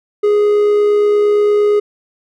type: tone with amplitude modulation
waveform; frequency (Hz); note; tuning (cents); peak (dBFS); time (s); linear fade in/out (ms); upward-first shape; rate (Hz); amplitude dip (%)
triangle; 415.3; G#4; 0; -6; 0.23-1.8; 10; sine; 68.6; 25
effects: none